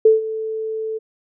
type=tone with ADSR envelope; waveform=sine; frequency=440 Hz; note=A4; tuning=in tune; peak=-6 dBFS; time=0.05-0.99 s; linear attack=6 ms; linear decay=150 ms; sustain=-16 dB; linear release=21 ms; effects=none